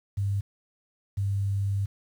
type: tone pair in turn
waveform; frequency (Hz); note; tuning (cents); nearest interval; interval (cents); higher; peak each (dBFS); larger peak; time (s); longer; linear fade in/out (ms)
sine; 99.7 / 99.26; G2 / G2; +30 / +22; unison; 8; first; -24; neither; 0.17-0.41 / 1.17-1.86; second; 10
effects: 9-bit